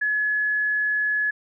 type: tone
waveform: sine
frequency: 1700 Hz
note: G#6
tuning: 40 cents sharp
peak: -20 dBFS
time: 0.01-1.31 s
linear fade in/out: 10 ms
effects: none